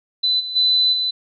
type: tone with level steps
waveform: sine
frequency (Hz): 4007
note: B7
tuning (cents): +24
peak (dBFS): -15 / -25 / -13 / -18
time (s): 0.23-1.11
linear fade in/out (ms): 10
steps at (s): 0.39 / 0.55 / 0.92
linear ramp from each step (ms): 20
effects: none